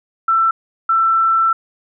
sine tone pair in turn, 1336 / 1336 Hz, E6 / E6, +23 / +23 cents, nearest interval unison, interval 0 cents, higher neither, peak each -11 / -11 dBFS, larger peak neither, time 0.28-0.51 / 0.89-1.53 s, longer second, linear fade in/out 5 ms, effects none

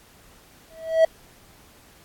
triangle tone with exponential growth, 648 Hz, E5, 30 cents flat, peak -8 dBFS, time 0.7-1.05 s, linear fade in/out 5 ms, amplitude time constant 75 ms, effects pink hiss -53 dBFS RMS until 2.04 s + AAC 64 kbps

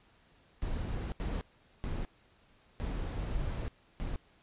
brown noise bursts at uneven times, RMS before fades -35 dBFS, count 5, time 0.62-1.12 / 1.2-1.41 / 1.84-2.05 / 2.8-3.68 / 4-4.16 s, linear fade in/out 0 ms, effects pink hiss -65 dBFS RMS until 4.42 s + resampled to 8000 Hz

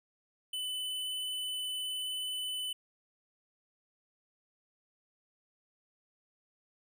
square tone with vibrato, 3008 Hz, F#7, 28 cents sharp, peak -35 dBFS, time 0.53-2.73 s, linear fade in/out 5 ms, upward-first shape sine, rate 19 Hz, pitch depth 10 cents each way, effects none

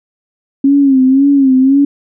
sine tone with vibrato, 270.6 Hz, C#4, 42 cents flat, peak -5 dBFS, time 0.64-1.85 s, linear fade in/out 5 ms, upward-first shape sine, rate 1.9 Hz, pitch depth 79 cents each way, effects none

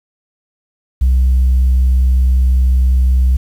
sine tone, 63.9 Hz, C2, 40 cents flat, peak -6 dBFS, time 1.01-3.37 s, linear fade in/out 10 ms, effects tanh soft clip ceiling -6 dBFS + 7-bit

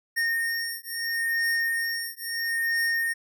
square beating tone pair, 1841 / 1841.75 Hz, A#6 / A#6, -22 / -21 cents, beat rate 0.75 Hz, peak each -29 / -29 dBFS, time 0.16-3.14 s, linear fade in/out 20 ms, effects none

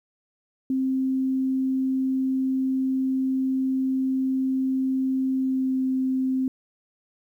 sine tone with pitch glide, 263.1 to 261 Hz, C4 to C4, +10 to -4 cents, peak -21 dBFS, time 0.7-6.48 s, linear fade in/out 2 ms, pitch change -14 cents, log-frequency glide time 5.33-5.82 s, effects 10-bit

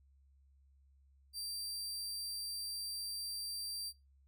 sawtooth tone, 4699 Hz, D8, in tune, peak -37 dBFS, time 1.33-3.93 s, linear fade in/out 50 ms, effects noise-tail reverb RT60 0.2 s tail -17 dB re dry + added 68 Hz sine -64 dBFS peak until 4.27 s

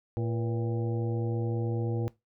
harmonic tone with a mistuned harmonic, 114.1 Hz, A#2, 37 cents flat, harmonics 1 / 2 / 3 / 4 / 5 / 6 / 7, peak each -29 / -38 / -36 / -38 / -48 / -52 / -46 dBFS, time 0.17-2.08 s, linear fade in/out 0 ms, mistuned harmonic 4, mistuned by +91 cents, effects noise-tail reverb RT60 0.2 s tail -19 dB re dry

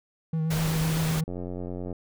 triangle tone with vibrato, 159.6 Hz, D#3, 44 cents sharp, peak -22 dBFS, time 0.33-1.24 s, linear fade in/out 5 ms, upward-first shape sine, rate 7.9 Hz, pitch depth 24 cents each way
pink noise, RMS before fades -32 dBFS, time 0.5-1.21 s, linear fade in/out 10 ms
click train, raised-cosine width 2 ms, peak -22 dBFS, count 59, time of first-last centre 1.28-1.927 s, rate 89.6 Hz
effects none

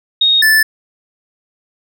sine / square tone pair in turn, 3729 / 1753.3 Hz, A#7 / A6, 0 / -7 cents, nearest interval octave + minor second, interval 1307 cents, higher first, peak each -8 dBFS, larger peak neither, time 0.21-0.42 / 0.42-0.63 s, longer neither, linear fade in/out 5 ms, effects none

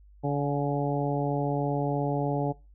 harmonic tone with a mistuned harmonic, 143.2 Hz, D3, 43 cents flat, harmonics 1 / 2 / 3 / 4 / 5 / 6, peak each -28 / -31 / -33 / -34 / -35 / -36 dBFS, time 0.23-2.53 s, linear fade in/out 20 ms, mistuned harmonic 6, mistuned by -32 cents, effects noise-tail reverb RT60 0.3 s tail -23 dB re dry + added 50 Hz sine -51 dBFS peak until 2.74 s

